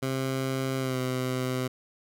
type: tone with pitch glide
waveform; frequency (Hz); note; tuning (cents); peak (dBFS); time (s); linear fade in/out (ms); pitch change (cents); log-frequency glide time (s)
15% pulse; 132.6 to 128.23; C3 to C3; +23 to -35; -21; 0.02-1.68; 10; -58; 0.78-0.99
effects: none